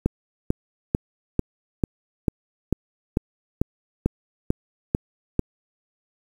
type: click train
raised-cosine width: 3 ms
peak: -6 dBFS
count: 13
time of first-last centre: 0.06-5.393 s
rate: 2.25 Hz
effects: 7-bit